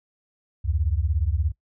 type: beating tone pair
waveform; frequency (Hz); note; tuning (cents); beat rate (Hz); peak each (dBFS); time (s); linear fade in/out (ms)
sine; 70.1 / 87.1; C#2 / F2; +20 / -4; 17; -23 / -24; 0.64-1.52; 20
effects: noise-tail reverb RT60 0.1 s tail -19 dB re dry